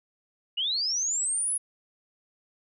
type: linear sweep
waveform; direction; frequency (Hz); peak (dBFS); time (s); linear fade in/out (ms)
sine; up; 2806 to 10548; -25; 0.57-1.58; 10
effects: none